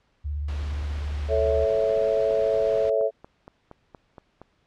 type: tone with vibrato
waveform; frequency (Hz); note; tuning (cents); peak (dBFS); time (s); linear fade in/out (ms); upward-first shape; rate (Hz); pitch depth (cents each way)
sine; 73.2; D2; -5; -26; 0.24-1.66; 20; sine; 17; 72
type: noise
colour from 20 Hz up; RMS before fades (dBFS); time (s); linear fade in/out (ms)
pink; -41; 0.48-2.9; 5
type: chord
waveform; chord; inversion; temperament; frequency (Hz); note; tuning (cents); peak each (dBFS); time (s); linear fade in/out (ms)
sine; A major; none; equal; 440 / 554.4 / 659.3; A4 / C#5 / E5; 0 / 0 / 0; -24; 1.28-3.11; 50
type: click train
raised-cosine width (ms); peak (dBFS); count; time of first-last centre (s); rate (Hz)
1; -28; 12; 1.84-4.416; 4.27
effects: pink hiss -67 dBFS RMS until 4.66 s + low-pass 4000 Hz 12 dB/octave